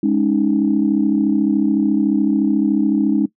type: chord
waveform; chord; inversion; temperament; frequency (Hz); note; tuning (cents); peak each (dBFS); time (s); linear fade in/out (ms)
sine; Ab suspended fourth; none; equal; 207.7 / 277.2 / 311.1; Ab3 / Db4 / Eb4; 0 / 0 / 0; -17; 0.03-3.26; 5
effects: noise-tail reverb RT60 0.1 s tail -19 dB re dry + tanh soft clip ceiling -4 dBFS